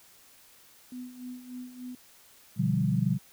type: tone with tremolo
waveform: sine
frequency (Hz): 250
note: B3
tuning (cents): +21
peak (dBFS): -36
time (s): 0.92-1.95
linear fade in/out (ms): 2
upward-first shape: sine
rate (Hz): 3.4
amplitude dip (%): 70
type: chord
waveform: sine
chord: G dominant seventh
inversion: first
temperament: equal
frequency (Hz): 123.47 / 146.83 / 174.61 / 196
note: B2 / D3 / F3 / G3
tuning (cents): 0 / 0 / 0 / 0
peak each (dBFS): -29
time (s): 2.56-3.19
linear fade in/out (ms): 50
effects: white hiss -57 dBFS RMS until 3.32 s